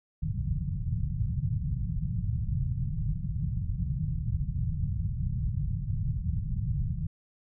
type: low-pass noise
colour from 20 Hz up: white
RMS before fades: -30 dBFS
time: 0.22-7.07 s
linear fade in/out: 10 ms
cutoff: 160 Hz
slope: 48 dB/octave
effects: none